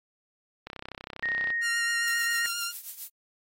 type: click train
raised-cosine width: 0.3 ms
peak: -22 dBFS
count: 28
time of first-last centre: 0.67-1.503 s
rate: 32.4 Hz
type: tone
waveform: sine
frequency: 1864.7 Hz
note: A#6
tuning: in tune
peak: -26 dBFS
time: 1.23-2.46 s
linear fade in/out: 0 ms
type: tone with vibrato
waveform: 10% pulse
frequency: 1396.9 Hz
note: F6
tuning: in tune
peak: -22 dBFS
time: 1.61-2.73 s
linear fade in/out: 50 ms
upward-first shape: triangle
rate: 7.5 Hz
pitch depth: 24 cents each way
type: noise with tremolo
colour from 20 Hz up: violet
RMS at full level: -35 dBFS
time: 2.06-3.09 s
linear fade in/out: 20 ms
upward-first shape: triangle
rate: 7.5 Hz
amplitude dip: 80%
effects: AAC 48 kbps